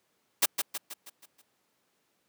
white noise with echo, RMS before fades -22 dBFS, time 0.42-0.46 s, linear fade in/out 10 ms, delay 160 ms, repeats 6, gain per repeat -6 dB, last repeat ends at 1.42 s, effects pink hiss -73 dBFS RMS until 2.28 s + high-pass 200 Hz 12 dB/octave

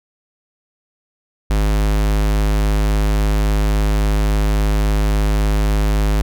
square tone, 51.8 Hz, G#1, 4 cents flat, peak -14 dBFS, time 1.5-6.22 s, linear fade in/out 5 ms, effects none

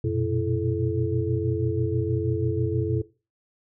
sine tone cluster, 90.7 / 118.3 / 124.5 / 332.9 / 431.5 Hz, F#2 / A#2 / B2 / E4 / A4, -34 / +26 / +14 / +17 / -34 cents, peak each -29 dBFS, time 0.04-3.02 s, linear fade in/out 5 ms, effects noise-tail reverb RT60 0.3 s tail -17 dB re dry

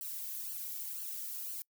violet noise with flanger, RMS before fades -41 dBFS, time 0.01-1.62 s, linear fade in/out 0 ms, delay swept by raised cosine 0.67 to 2.27 ms, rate 2 Hz, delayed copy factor +1, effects noise-tail reverb RT60 0.1 s tail -25 dB re dry

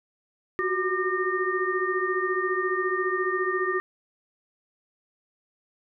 sine tone cluster, 364.1 / 378.6 / 1198 / 1838 Hz, F#4 / F#4 / D6 / A#6, -28 / +40 / +34 / -25 cents, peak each -29 dBFS, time 0.59-3.8 s, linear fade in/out 0 ms, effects none

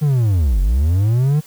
triangle linear two-way sweep, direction down then up, 155.56 to 43.65 to 155.56 Hz, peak -10 dBFS, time 0.01-1.41 s, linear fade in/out 20 ms, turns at 0.61 s, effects white hiss -45 dBFS RMS until 1.46 s

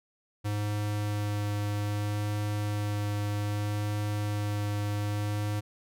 square tone with vibrato, 103.83 Hz, G#2, in tune, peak -29 dBFS, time 0.44-5.61 s, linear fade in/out 20 ms, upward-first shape sine, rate 0.63 Hz, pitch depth 9 cents each way, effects none

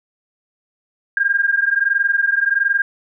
sine tone pair together, 1600 / 1621.4 Hz, G6 / G#6, +35 / -42 cents, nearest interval unison, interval 23 cents, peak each -17 dBFS, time 1.17-2.82 s, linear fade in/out 2 ms, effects none

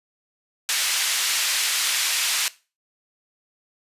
pink band-pass noise, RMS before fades -23 dBFS, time 0.69-2.48 s, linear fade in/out 0 ms, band 2300 to 11000 Hz, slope 12 dB/octave, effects noise-tail reverb RT60 0.3 s tail -18 dB re dry + resampled to 32000 Hz

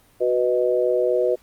sine chord, B major, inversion second, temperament equal, 370 / 493.9 / 622.3 Hz, F#4 / B4 / D#5, 0 / 0 / 0 cents, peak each -22 / -20 / -23 dBFS, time 0.2-1.36 s, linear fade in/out 20 ms, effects pink hiss -56 dBFS RMS until 1.42 s + Opus 32 kbps

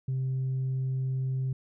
sine tone, 131.2 Hz, C3, 5 cents sharp, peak -25 dBFS, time 0.08-1.53 s, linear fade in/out 5 ms, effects tanh soft clip ceiling -25 dBFS

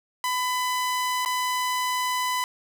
sawtooth tone with dropouts, 1002 Hz, B5, 25 cents sharp, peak -20 dBFS, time 0.24-2.44 s, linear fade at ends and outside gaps 1 ms, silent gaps 1.25-1.259 s, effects none

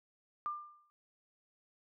sine tone with exponential decay, 1195 Hz, D6, 30 cents sharp, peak -32 dBFS, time 0.46-0.9 s, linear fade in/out 0 ms, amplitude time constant 94 ms, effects none

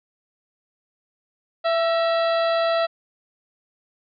harmonic tone with a mistuned harmonic, 666 Hz, E5, 18 cents sharp, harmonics 1 / 2 / 3 / 4 / 5 / 6 / 7, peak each -19 / -26 / -32 / -36 / -36 / -34 / -41 dBFS, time 1.64-2.87 s, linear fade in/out 20 ms, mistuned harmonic 3, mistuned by -74 cents, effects none

